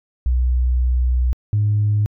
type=tone pair in turn; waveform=sine; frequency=62.2 / 104.61 Hz; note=B1 / G#2; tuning=+13 / +13 cents; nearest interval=major sixth; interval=900 cents; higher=second; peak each=-13 / -13 dBFS; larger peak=neither; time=0.26-1.33 / 1.53-2.06 s; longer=first; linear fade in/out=0 ms; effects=tanh soft clip ceiling -10 dBFS